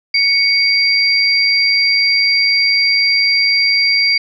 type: tone pair together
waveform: sine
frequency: 2224 / 4730 Hz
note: C#7 / D8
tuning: +5 / +12 cents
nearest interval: octave + minor second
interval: 1307 cents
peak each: -13 dBFS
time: 0.14-4.18 s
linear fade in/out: 5 ms
effects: none